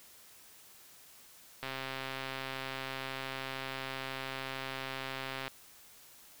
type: click train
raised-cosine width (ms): 0.3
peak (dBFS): -22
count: 513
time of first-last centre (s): 1.63-5.48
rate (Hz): 133
effects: white hiss -57 dBFS RMS until 6.4 s